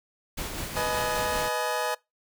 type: noise with tremolo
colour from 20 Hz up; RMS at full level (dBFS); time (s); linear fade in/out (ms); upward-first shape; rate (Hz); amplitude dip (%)
pink; -33; 0.37-1.49; 10; sine; 5.2; 35
type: chord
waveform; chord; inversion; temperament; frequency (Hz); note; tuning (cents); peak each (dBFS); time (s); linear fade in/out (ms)
25% pulse; G# minor; first; equal with one note detuned; 493.9 / 622.3 / 847.1; B4 / D#5 / G#5; 0 / 0 / +34; -27; 0.76-1.95; 10
effects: noise-tail reverb RT60 0.2 s tail -23 dB re dry